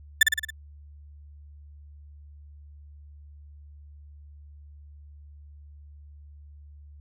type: tone with echo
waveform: 35% pulse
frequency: 1767 Hz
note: A6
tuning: 7 cents sharp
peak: -10 dBFS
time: 0.21-0.23 s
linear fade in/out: 5 ms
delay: 55 ms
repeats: 5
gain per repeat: -4 dB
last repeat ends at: 0.505 s
effects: added 73 Hz sine -45 dBFS peak until 7 s